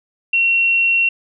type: tone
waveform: sine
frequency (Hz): 2730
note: F7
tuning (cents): -40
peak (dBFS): -12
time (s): 0.33-1.09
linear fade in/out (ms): 5
effects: none